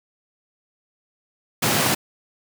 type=high-pass noise; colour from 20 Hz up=pink; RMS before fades=-20 dBFS; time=1.62-1.95 s; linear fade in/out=10 ms; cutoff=100 Hz; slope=48 dB/octave; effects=none

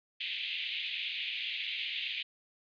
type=band-pass noise; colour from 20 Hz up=pink; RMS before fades=-37 dBFS; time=0.2-2.23 s; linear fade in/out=10 ms; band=2300 to 3700 Hz; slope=48 dB/octave; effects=resampled to 11025 Hz

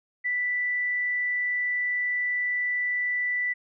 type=tone; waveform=sine; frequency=1975.5 Hz; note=B6; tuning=in tune; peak=-24 dBFS; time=0.24-3.54 s; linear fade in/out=20 ms; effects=none

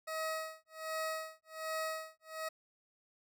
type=tone with tremolo; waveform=20% pulse; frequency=636 Hz; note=D#5; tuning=38 cents sharp; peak=-30 dBFS; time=0.07-2.49 s; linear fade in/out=10 ms; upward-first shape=sine; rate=1.3 Hz; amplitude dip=100%; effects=none

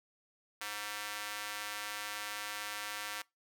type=tone with high-pass filter; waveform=square; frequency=104.5 Hz; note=G#2; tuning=11 cents sharp; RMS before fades=-41 dBFS; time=0.61-3.22 s; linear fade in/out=5 ms; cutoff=1400 Hz; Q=0.92; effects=noise-tail reverb RT60 0.2 s tail -23 dB re dry

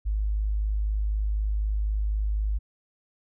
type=tone; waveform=sine; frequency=52 Hz; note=G#1; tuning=3 cents sharp; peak=-23 dBFS; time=0.05-2.59 s; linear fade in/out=20 ms; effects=none

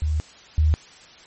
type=tone pair in turn; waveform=sine; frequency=76.6 / 77.13 Hz; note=D#2 / D#2; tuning=-27 / -15 cents; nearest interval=unison; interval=12 cents; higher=second; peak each=-19 / -14 dBFS; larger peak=second; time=0.02-0.2 / 0.58-0.74 s; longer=first; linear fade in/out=0 ms; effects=white hiss -47 dBFS RMS until 1.26 s + MP3 32 kbps

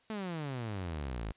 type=exponential sweep; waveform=sawtooth; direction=down; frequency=223.5 to 49.82 Hz; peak=-32 dBFS; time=0.1-1.32 s; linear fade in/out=0 ms; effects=white hiss -67 dBFS RMS until 1.36 s + resampled to 8000 Hz

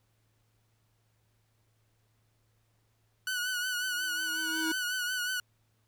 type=tone with vibrato; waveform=sawtooth; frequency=1480 Hz; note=F#6; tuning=in tune; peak=-27 dBFS; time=3.27-5.4 s; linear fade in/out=2 ms; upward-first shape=triangle; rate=5.5 Hz; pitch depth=57 cents each way
type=tone with exponential growth; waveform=square; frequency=320 Hz; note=D#4; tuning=49 cents sharp; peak=-30 dBFS; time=3.8-4.72 s; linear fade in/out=5 ms; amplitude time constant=200 ms
effects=added 110 Hz sine -70 dBFS peak until 5.87 s + pink hiss -75 dBFS RMS until 5.87 s

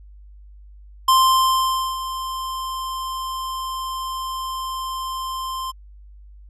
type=tone with ADSR envelope; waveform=square; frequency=1046.5 Hz; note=C6; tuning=in tune; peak=-12 dBFS; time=1.08-5.72 s; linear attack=6 ms; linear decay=880 ms; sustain=-14 dB; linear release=19 ms; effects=added 50 Hz sine -41 dBFS peak until 6.49 s + resampled to 32000 Hz

